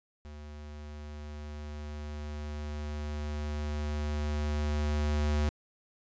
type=tone with level ramp; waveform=square; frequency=74.5 Hz; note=D2; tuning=25 cents sharp; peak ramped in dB=-44 to -26 dBFS; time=0.25-5.49 s; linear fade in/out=0 ms; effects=resampled to 16000 Hz